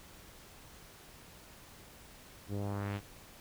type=tone with low-pass filter sweep; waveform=sawtooth; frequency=100.9 Hz; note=G#2; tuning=49 cents flat; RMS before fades=-37 dBFS; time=2.48-3.01 s; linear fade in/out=50 ms; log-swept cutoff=340 to 3700 Hz; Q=1.5; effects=pink hiss -55 dBFS RMS until 3.4 s